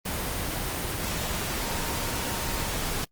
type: tone in noise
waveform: sine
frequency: 926 Hz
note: A#5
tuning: 12 cents flat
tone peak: -40 dBFS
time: 1.59-2.68 s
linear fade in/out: 10 ms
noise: pink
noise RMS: -30 dBFS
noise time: 0.05-3.05 s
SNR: -13 dB
effects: noise-tail reverb RT60 0.1 s tail -25 dB re dry + Opus 24 kbps